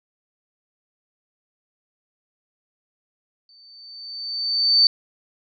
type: tone with exponential growth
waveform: sine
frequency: 4558 Hz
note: C#8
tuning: 47 cents sharp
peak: -10 dBFS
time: 3.49-4.87 s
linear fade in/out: 1 ms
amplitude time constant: 300 ms
effects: none